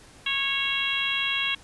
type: harmonic tone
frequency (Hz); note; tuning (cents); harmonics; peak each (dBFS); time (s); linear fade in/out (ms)
550; C#5; -14; 2 / 3 / 4 / 5 / 6 / 7; -36 / -34 / -31 / -28 / -28 / -36; 0.26-1.55; 5
effects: pink hiss -51 dBFS RMS until 1.63 s + resampled to 24000 Hz